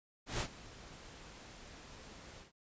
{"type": "noise with ADSR envelope", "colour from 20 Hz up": "pink", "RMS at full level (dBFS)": -35, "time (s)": [0.26, 2.52], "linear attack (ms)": 140, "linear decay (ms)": 77, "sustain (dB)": -18, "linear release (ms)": 120, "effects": ["resampled to 16000 Hz"]}